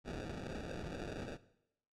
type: noise with sample-and-hold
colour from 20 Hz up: blue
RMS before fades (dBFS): -44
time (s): 0.04-1.38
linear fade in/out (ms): 50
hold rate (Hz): 1050
effects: noise-tail reverb RT60 0.8 s tail -17 dB re dry + low-pass 6000 Hz 12 dB/octave